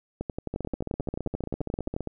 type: two click trains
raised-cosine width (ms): 2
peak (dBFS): -17 / -18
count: 21 / 24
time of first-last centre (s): 0.21-1.964 / 0.54-2.073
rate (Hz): 11.4 / 15
effects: none